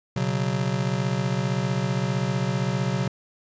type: chord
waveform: square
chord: B suspended second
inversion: none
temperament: just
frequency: 123.47 / 138.9 / 185.21 Hz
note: B2 / C#3 / F#3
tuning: 0 / +4 / +2 cents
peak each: -28 dBFS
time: 0.16-3.08 s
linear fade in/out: 5 ms
effects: resampled to 16000 Hz + 10-bit